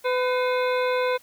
harmonic tone with a mistuned harmonic, 503 Hz, B4, 32 cents sharp, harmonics 1 / 2 / 3 / 4 / 5 / 7 / 8, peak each -22 / -28 / -32 / -34 / -36 / -39 / -40 dBFS, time 0.04-1.18 s, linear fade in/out 20 ms, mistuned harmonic 4, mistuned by +110 cents, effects white hiss -55 dBFS RMS until 1.22 s

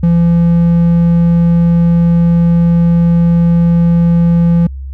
triangle tone, 170 Hz, F3, 46 cents flat, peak -4 dBFS, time 0.03-4.67 s, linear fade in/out 5 ms, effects added 67 Hz sine -21 dBFS peak until 4.93 s

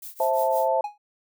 violet noise with tremolo, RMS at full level -36 dBFS, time 0.02-0.68 s, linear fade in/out 5 ms, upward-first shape triangle, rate 5.8 Hz, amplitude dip 95%
sine chord, A minor, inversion first, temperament just, 528 / 660 / 880 Hz, C5 / E5 / A5, +16 / +2 / 0 cents, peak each -24 dBFS, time 0.2-0.81 s, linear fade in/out 2 ms
triangle tone with exponential decay, 830.6 Hz, G#5, in tune, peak -22 dBFS, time 0.84-0.98 s, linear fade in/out 5 ms, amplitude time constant 29 ms
effects none

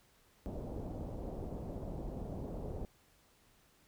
pink low-pass noise, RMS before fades -42 dBFS, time 0.46-2.85 s, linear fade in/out 0 ms, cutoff 690 Hz, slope 24 dB/octave, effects pink hiss -68 dBFS RMS until 3.87 s

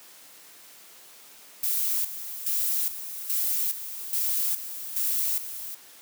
violet noise with tremolo, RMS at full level -26 dBFS, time 1.63-5.75 s, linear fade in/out 5 ms, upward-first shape square, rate 1.2 Hz, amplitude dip 70%, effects white hiss -50 dBFS RMS until 6.01 s + high-pass 200 Hz 12 dB/octave

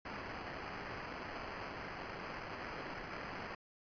white noise with sample-and-hold, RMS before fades -45 dBFS, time 0.05-3.55 s, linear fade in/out 5 ms, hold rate 3675 Hz, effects resampled to 11025 Hz

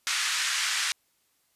pink band-pass noise, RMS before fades -28 dBFS, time 0.07-0.92 s, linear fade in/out 0 ms, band 1400 to 8500 Hz, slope 24 dB/octave, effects white hiss -70 dBFS RMS until 1.55 s + resampled to 32000 Hz

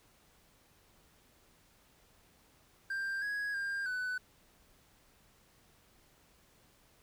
triangle tone with pitch steps, 1585 / 1661 / 1600 / 1498 Hz, G6 / G#6 / G6 / F#6, +19 / 0 / +35 / +21 cents, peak -32 dBFS, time 2.9-4.18 s, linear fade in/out 5 ms, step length 320 ms, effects pink hiss -66 dBFS RMS until 7.02 s

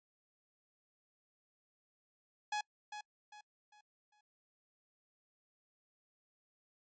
sawtooth tone with echo, 840 Hz, G#5, 19 cents sharp, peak -31 dBFS, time 2.52-2.61 s, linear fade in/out 5 ms, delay 400 ms, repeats 4, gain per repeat -9 dB, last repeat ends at 4.21 s, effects noise-tail reverb RT60 0.1 s tail -26 dB re dry + resampled to 16000 Hz

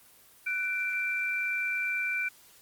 sine tone pair together, 1492 / 2351 Hz, F#6 / D7, +14 / +1 cents, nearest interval minor sixth, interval 787 cents, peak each -33 / -29 dBFS, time 0.46-2.29 s, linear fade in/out 10 ms, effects white hiss -57 dBFS RMS until 2.61 s + Opus 24 kbps

